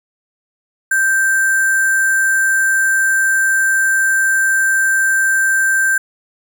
sine tone with sample-and-hold, 1568 Hz, G6, in tune, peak -11 dBFS, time 0.91-5.98 s, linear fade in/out 5 ms, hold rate 8820 Hz, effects none

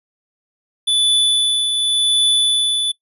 square tone with tremolo, 3479 Hz, A7, 20 cents flat, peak -12 dBFS, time 0.87-2.92 s, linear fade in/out 10 ms, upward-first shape triangle, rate 0.89 Hz, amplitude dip 45%, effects noise-tail reverb RT60 0.1 s tail -20 dB re dry + resampled to 32000 Hz

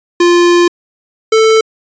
square tone pair in turn, 348.3 / 441.9 Hz, F4 / A4, -5 / +7 cents, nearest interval major third, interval 412 cents, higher second, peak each -6 dBFS, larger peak neither, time 0.2-0.68 / 1.32-1.61 s, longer first, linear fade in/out 5 ms, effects resampled to 16000 Hz

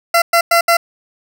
20% pulse tone bursts at uneven times, 680 Hz, F5, 46 cents flat, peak -4 dBFS, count 4, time 0.14-0.22 / 0.33-0.41 / 0.51-0.61 / 0.68-0.77 s, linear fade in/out 5 ms, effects none

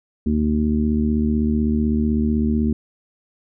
harmonic tone, 75.9 Hz, D#2, 42 cents flat, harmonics 1 / 2 / 3 / 4 / 5, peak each -22 / -30 / -18 / -28 / -30 dBFS, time 0.26-2.73 s, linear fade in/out 5 ms, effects none

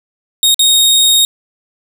sawtooth tone with dropouts, 3729 Hz, A#7, in tune, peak -4 dBFS, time 0.43-1.25 s, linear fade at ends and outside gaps 1 ms, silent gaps 0.544-0.593 s, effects 7-bit

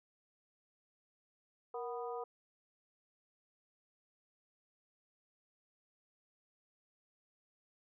harmonic tone with a mistuned harmonic, 246.9 Hz, B3, in tune, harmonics 2 / 3 / 4 / 5, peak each -41 / -45 / -47 / -49 dBFS, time 1.74-2.24 s, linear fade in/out 5 ms, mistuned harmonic 2, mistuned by -79 cents, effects none

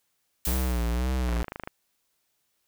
blue noise with exponential decay, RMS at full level -29 dBFS, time 0.45-1.19 s, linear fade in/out 1 ms, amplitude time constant 160 ms
square tone with vibrato, 61.3 Hz, B1, 12 cents flat, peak -25 dBFS, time 0.47-1.43 s, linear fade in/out 0 ms, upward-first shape sine, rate 1.9 Hz, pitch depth 95 cents each way
click train, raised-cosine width 0.5 ms, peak -19 dBFS, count 11, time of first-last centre 1.29-1.675 s, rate 26 Hz
effects white hiss -74 dBFS RMS until 2.67 s

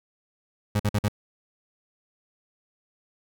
30% pulse tone bursts, 103.83 Hz, G#2, in tune, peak -18 dBFS, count 4, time 0.75-1.084 s, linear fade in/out 5 ms, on 46 ms, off 50 ms, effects none

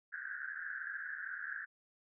pink band-pass noise, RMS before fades -43 dBFS, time 0.12-1.66 s, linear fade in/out 20 ms, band 1500 to 1700 Hz, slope 96 dB/octave, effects none

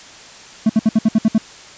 triangle tone bursts, 220 Hz, A3, in tune, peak -7 dBFS, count 8, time 0.66-1.381 s, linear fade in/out 5 ms, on 35 ms, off 63 ms, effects white hiss -39 dBFS RMS until 1.77 s + resampled to 16000 Hz

